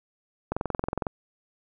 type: click train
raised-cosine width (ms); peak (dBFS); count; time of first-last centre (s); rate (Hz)
1; -13; 13; 0.52-1.068; 21.9
effects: none